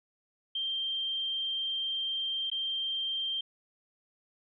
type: tone with dropouts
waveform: sine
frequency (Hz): 3162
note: G7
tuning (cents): +14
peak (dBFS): -30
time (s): 0.55-3.41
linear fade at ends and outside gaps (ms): 5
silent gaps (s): 2.501-2.515
effects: none